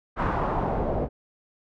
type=noise with low-pass filter sweep; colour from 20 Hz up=pink; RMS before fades=-26 dBFS; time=0.16-1.09 s; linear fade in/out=50 ms; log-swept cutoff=1300 to 550 Hz; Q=2.2; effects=none